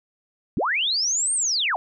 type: linear two-way sweep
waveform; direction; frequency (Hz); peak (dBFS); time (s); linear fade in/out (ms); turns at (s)
sine; up then down; 116.54 to 8870 to 631; -20; 0.57-1.76; 0; 1.34
effects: none